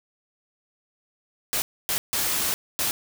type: noise bursts at uneven times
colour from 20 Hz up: white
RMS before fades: -25 dBFS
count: 4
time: 1.53-1.62 / 1.89-1.98 / 2.13-2.54 / 2.79-2.91 s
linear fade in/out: 0 ms
effects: none